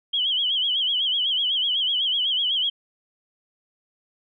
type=tone with vibrato; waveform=sine; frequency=3136 Hz; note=G7; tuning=in tune; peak=-20 dBFS; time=0.13-2.7 s; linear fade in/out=10 ms; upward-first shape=sine; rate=8 Hz; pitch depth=110 cents each way; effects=none